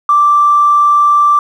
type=tone with tanh clipping; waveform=triangle; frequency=1173 Hz; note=D6; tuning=2 cents flat; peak=-5 dBFS; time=0.09-1.39 s; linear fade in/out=2 ms; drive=2 dB; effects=none